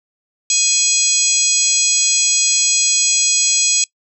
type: harmonic tone with a mistuned harmonic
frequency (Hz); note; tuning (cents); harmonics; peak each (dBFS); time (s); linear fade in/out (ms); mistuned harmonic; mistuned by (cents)
830.6; G#5; 0; 3 / 4 / 5 / 6 / 7 / 8 / 9; -23 / -23 / -22 / -23 / -23 / -17 / -17; 0.5-3.84; 2; 9; +63
effects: noise-tail reverb RT60 0.1 s tail -24 dB re dry